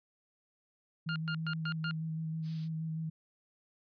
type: tone with vibrato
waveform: sine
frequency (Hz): 160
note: D#3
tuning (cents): +49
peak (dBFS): -34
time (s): 1.06-3.1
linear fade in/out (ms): 10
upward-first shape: square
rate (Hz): 6.3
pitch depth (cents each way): 14
type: tone bursts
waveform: sawtooth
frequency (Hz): 1409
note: F6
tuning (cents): +15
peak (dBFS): -31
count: 5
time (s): 1.09-1.91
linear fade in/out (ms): 0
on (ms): 68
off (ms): 120
type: noise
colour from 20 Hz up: violet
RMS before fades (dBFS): -41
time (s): 2.42-2.69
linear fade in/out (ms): 50
effects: resampled to 11025 Hz